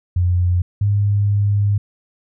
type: tone pair in turn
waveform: sine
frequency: 89.1 / 101.99 Hz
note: F2 / G#2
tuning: +35 / -31 cents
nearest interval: major second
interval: 234 cents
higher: second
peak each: -13 / -13 dBFS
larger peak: neither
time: 0.16-0.62 / 0.81-1.78 s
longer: second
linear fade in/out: 5 ms
effects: none